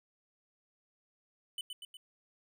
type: tone with echo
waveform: square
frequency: 3000 Hz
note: F#7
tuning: 23 cents sharp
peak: -37 dBFS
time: 1.58-1.61 s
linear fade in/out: 2 ms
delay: 120 ms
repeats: 3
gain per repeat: -4 dB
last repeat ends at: 1.97 s
effects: none